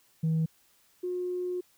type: tone pair in turn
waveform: sine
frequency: 160.5 / 360.3 Hz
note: E3 / F#4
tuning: -46 / -46 cents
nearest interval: octave + major second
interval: 1400 cents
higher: second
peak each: -22 / -29 dBFS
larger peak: first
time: 0.23-0.46 / 1.03-1.61 s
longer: second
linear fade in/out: 10 ms
effects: tanh soft clip ceiling -22 dBFS + white hiss -65 dBFS RMS until 1.77 s